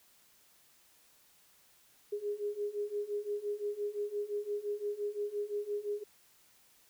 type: beating tone pair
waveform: sine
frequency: 409.6 / 415.4 Hz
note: G#4 / G#4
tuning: -24 / 0 cents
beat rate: 5.8 Hz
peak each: -38 / -36 dBFS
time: 2.12-6.04 s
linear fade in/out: 10 ms
effects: white hiss -65 dBFS RMS until 6.89 s